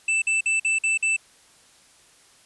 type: tone bursts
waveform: square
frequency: 2649 Hz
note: E7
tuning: 8 cents sharp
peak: -20 dBFS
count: 6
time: 0.08-1.165 s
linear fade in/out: 5 ms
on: 140 ms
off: 49 ms
effects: white hiss -55 dBFS RMS until 2.45 s + resampled to 24000 Hz